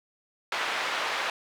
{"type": "band-pass noise", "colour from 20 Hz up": "pink", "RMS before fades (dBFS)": -30, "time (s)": [0.52, 1.3], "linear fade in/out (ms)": 2, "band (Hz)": [880, 3100], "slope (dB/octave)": 12, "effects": []}